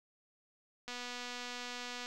click train, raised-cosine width 0.2 ms, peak -26 dBFS, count 290, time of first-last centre 0.88-2.06 s, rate 245 Hz, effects none

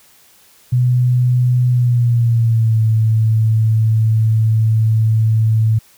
sine tone with pitch glide, 124.2 to 110.65 Hz, B2 to A2, +10 to +10 cents, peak -10 dBFS, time 0.72-5.79 s, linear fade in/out 10 ms, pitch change -200 cents, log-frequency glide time 1.69-2.8 s, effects white hiss -49 dBFS RMS until 5.97 s

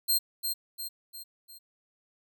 10% pulse tone with echo, 4186 Hz, C8, in tune, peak -16 dBFS, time 0.08-0.19 s, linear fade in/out 20 ms, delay 350 ms, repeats 4, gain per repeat -6 dB, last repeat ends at 1.59 s, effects none

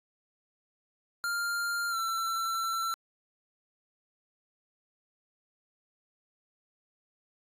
square tone with pitch glide, 1396.9 to 1344.6 Hz, F6 to E6, 0 to +34 cents, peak -30 dBFS, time 1.24-2.94 s, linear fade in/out 0 ms, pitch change -66 cents, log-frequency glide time 1.9-1.96 s, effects AAC 64 kbps

